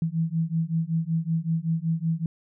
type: beating tone pair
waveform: sine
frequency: 161 / 166.3 Hz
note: E3 / E3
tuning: -41 / +16 cents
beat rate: 5.3 Hz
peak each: -26 dBFS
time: 0.02-2.26 s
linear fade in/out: 2 ms
effects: none